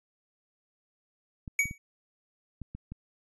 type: clicks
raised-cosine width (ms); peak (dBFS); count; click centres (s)
5; -27; 6; 1.478 / 1.656 / 1.711 / 2.617 / 2.75 / 2.92
type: tone with exponential decay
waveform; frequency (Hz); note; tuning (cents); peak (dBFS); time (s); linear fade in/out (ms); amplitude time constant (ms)
square; 2257; C#7; +31; -20; 1.59-1.78; 2; 40
effects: resampled to 24000 Hz